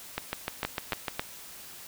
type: two click trains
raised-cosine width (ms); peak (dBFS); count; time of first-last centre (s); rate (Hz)
0.3; -13 / -12; 7 / 3; 0.18-1.082 / 0.65-1.195; 6.65 / 3.67
effects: white hiss -46 dBFS RMS until 1.87 s